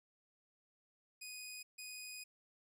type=tone bursts at uneven times; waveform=15% pulse; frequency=2489 Hz; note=D#7; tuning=in tune; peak=-40 dBFS; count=2; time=1.21-1.63 / 1.78-2.24 s; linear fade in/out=10 ms; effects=none